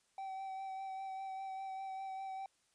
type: tone with vibrato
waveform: triangle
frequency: 769 Hz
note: G5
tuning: 33 cents flat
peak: -39 dBFS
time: 0.18-2.46 s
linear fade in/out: 2 ms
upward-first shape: sine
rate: 5 Hz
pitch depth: 17 cents each way
effects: white hiss -75 dBFS RMS until 2.74 s + resampled to 22050 Hz